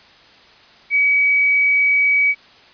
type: tone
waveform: sine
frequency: 2272 Hz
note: C#7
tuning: 42 cents sharp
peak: -12 dBFS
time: 0.9-2.35 s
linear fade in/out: 50 ms
effects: white hiss -47 dBFS RMS until 2.73 s + resampled to 11025 Hz